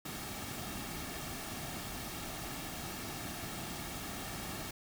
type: noise with comb filter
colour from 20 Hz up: pink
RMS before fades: -42 dBFS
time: 0.05-4.71 s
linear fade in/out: 5 ms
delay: 2 ms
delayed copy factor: -0.5
effects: none